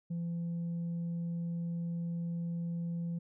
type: tone with tanh clipping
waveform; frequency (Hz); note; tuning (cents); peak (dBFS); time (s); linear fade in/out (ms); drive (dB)
sine; 170; F3; -46; -34; 0.1-3.19; 10; 1
effects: none